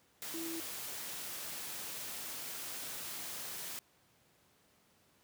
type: tone in noise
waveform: sine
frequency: 329.6 Hz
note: E4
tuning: in tune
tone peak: -40 dBFS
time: 0.34-0.6 s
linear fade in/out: 0 ms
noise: white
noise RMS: -43 dBFS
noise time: 0.22-3.79 s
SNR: 0 dB
effects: pink hiss -69 dBFS RMS until 5.23 s + high-pass 100 Hz 12 dB/octave